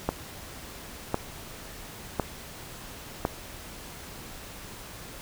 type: click train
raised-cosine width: 1 ms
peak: -10 dBFS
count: 4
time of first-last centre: 0.09-3.251 s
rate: 0.949 Hz
effects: pink hiss -43 dBFS RMS until 5.21 s